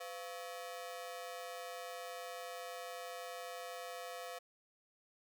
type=ring-modulated tone; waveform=sawtooth; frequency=602 Hz; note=D5; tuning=43 cents sharp; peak=-37 dBFS; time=0-4.39 s; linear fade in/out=10 ms; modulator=94.1 Hz; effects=none